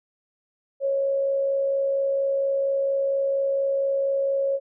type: tone with amplitude modulation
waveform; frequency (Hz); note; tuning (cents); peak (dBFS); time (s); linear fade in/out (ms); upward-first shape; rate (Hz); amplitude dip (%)
sine; 549; C#5; -17; -19; 0.8-4.6; 50; sine; 64.3; 30
effects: none